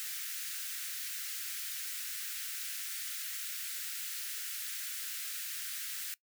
white high-pass noise, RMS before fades -40 dBFS, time 0-6.14 s, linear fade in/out 0 ms, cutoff 1400 Hz, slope 48 dB/octave, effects noise-tail reverb RT60 0.1 s tail -20 dB re dry

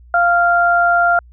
sine tone pair together, 695.5 / 1391 Hz, F5 / F6, -7 / -7 cents, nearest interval octave, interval 1200 cents, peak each -13 dBFS, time 0.14-1.19 s, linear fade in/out 2 ms, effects added 60 Hz sine -40 dBFS peak until 1.32 s

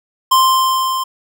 square tone with level ramp, 1046.5 Hz, C6, in tune, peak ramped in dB -8 to -18 dBFS, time 0.31-1.04 s, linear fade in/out 10 ms, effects none

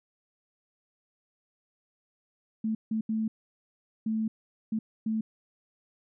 sine tone bursts at uneven times, 220 Hz, A3, in tune, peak -26 dBFS, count 6, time 2.64-2.75 / 2.91-3.01 / 3.09-3.28 / 4.06-4.28 / 4.72-4.79 / 5.06-5.21 s, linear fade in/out 5 ms, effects none

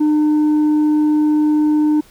sine tone with tanh clipping, 302.6 Hz, D#4, 48 cents flat, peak -12 dBFS, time 0-2.01 s, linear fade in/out 10 ms, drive 3 dB, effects pink hiss -48 dBFS RMS until 2.1 s

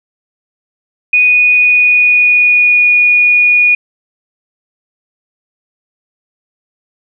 sine tone with pitch glide, 2476 to 2452 Hz, D#7 to D#7, -9 to -26 cents, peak -5 dBFS, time 1.13-3.75 s, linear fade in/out 5 ms, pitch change -17 cents, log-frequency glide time 1.35-2.91 s, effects none

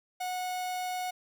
45% pulse tone, 732 Hz, F#5, 19 cents flat, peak -32 dBFS, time 0.2-1.11 s, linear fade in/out 10 ms, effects none

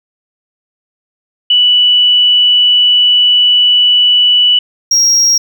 sine / triangle tone pair in turn, 2960 / 5610 Hz, F#7 / F8, 0 / +7 cents, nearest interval major seventh, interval 1107 cents, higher second, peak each -5 dBFS, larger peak neither, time 1.5-4.59 / 4.91-5.38 s, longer first, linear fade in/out 5 ms, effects none

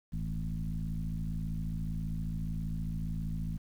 sine tone with frequency modulation, 103.2 Hz, G#2, 10 cents flat, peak -32 dBFS, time 0.12-3.58 s, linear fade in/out 20 ms, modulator 54.9 Hz, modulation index 1.8, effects 10-bit

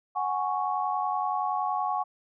sine chord, F# suspended second, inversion none, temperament equal, 740 / 830.6 / 1108.7 Hz, F#5 / G#5 / C#6, 0 / 0 / 0 cents, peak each -30 dBFS, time 0.15-2.04 s, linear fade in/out 20 ms, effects none

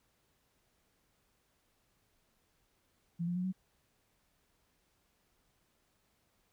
sine tone with pitch steps, 170 / 175.49 / 181.15 / 187 Hz, F3 / F3 / F#3 / F#3, -46 / +9 / -36 / +19 cents, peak -32 dBFS, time 3.19-3.526 s, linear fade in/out 20 ms, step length 84 ms, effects pink hiss -75 dBFS RMS until 6.52 s

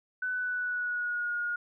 sine tone with pitch glide, 1500 to 1433.9 Hz, F#6 to F6, +23 to +45 cents, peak -29 dBFS, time 0.22-1.56 s, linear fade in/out 5 ms, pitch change -78 cents, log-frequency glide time 0.32-1.35 s, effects none

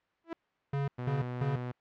sawtooth tone with exponential growth, 331.8 Hz, E4, 11 cents sharp, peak -28 dBFS, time 0.24-0.33 s, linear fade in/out 2 ms, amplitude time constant 18 ms
square tone bursts, 140 Hz, C#3, 18 cents sharp, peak -30 dBFS, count 3, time 0.73-1.56 s, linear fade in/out 5 ms, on 150 ms, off 190 ms
sawtooth tone, 123.7 Hz, B2, 3 cents sharp, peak -31 dBFS, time 0.98-1.72 s, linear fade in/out 10 ms
effects white hiss -73 dBFS RMS until 1.8 s + low-pass 2000 Hz 12 dB/octave

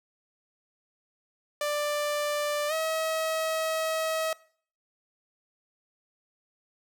sawtooth tone with pitch glide, 590 to 639.7 Hz, D5 to D#5, +8 to +48 cents, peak -23 dBFS, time 1.61-4.33 s, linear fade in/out 2 ms, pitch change +140 cents, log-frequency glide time 2.68-2.73 s, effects noise-tail reverb RT60 0.5 s tail -21 dB re dry

